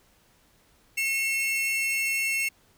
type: tone pair together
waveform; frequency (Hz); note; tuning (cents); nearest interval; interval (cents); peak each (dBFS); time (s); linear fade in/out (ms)
45% pulse; 2175 / 2702; C#7 / E7; -33 / +42; major third; 375; -28 / -27; 0.97-2.49; 10
effects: pink hiss -62 dBFS RMS until 2.77 s